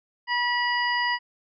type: harmonic tone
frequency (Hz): 970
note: B5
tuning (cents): -31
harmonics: 1 / 2 / 3 / 5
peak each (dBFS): -26 / -25 / -32 / -33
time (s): 0.27-1.19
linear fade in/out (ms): 50
effects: none